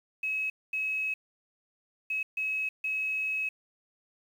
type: tone bursts at uneven times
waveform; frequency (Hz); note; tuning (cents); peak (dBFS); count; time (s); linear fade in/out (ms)
sine; 2566; E7; -47; -28; 5; 0.23-0.5 / 0.73-1.14 / 2.1-2.23 / 2.37-2.69 / 2.84-3.49; 5
effects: 9-bit